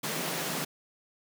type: high-pass noise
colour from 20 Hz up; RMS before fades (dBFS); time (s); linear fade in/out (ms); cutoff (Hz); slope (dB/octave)
pink; -33; 0.03-0.65; 10; 140; 96
effects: none